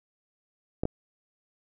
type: clicks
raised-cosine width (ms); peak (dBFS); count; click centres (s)
2; -14; 2; 0.835 / 0.854
effects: none